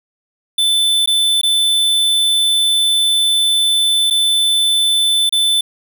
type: tone with dropouts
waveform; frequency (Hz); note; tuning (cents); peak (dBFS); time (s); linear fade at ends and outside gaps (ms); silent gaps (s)
square; 3520; A7; 0; -12; 0.58-5.61; 5; 1.06-1.074 / 1.414-1.432 / 4.101-4.107 / 5.294-5.324
effects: none